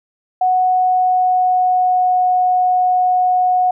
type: tone with pitch glide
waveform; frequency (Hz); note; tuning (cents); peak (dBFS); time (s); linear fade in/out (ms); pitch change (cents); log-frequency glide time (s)
sine; 738 to 731.6; F#5 to F#5; -5 to -20; -11; 0.41-3.71; 5; -15; 0.62-2.22
effects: none